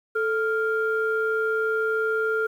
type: tone pair together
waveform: sine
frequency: 440 / 1396.9 Hz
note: A4 / F6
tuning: 0 / 0 cents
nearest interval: octave + minor sixth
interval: 2000 cents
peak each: -23 / -24 dBFS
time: 0.15-2.47 s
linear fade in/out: 10 ms
effects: tanh soft clip ceiling -14 dBFS + 9-bit